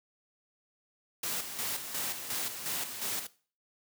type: noise with tremolo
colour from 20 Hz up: white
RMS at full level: -34 dBFS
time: 1.23-3.27 s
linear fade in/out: 5 ms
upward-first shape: square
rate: 2.8 Hz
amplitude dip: 55%
effects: noise-tail reverb RT60 0.4 s tail -18 dB re dry + high-pass 100 Hz 12 dB/octave